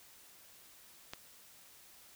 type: click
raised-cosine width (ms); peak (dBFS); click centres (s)
0.2; -24; 1.135
effects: white hiss -59 dBFS RMS until 2.15 s